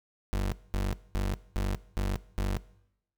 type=tone bursts; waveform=35% pulse; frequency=48.25 Hz; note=G1; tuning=27 cents flat; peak=-25 dBFS; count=6; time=0.33-2.57 s; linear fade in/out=0 ms; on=190 ms; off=220 ms; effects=noise-tail reverb RT60 0.8 s tail -20 dB re dry